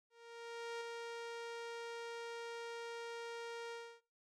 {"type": "tone with ADSR envelope", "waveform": "sawtooth", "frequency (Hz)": 466.2, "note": "A#4", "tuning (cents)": 0, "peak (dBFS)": -37, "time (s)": [0.1, 4.01], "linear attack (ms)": 710, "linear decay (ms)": 5, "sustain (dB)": -3, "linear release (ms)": 290, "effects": ["noise-tail reverb RT60 0.3 s tail -20 dB re dry", "low-pass 6000 Hz 12 dB/octave"]}